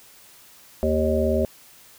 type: harmonic tone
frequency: 77.78 Hz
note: D#2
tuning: in tune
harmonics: 1 / 3 / 5 / 7 / 8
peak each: -25 / -25 / -25 / -25 / -25 dBFS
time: 0.83-1.45 s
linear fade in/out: 0 ms
effects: white hiss -50 dBFS RMS until 1.98 s